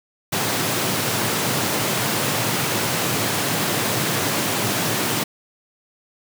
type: high-pass noise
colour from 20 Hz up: pink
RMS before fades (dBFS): -22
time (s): 0.32-5.24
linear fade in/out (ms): 10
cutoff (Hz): 100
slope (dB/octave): 96
effects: none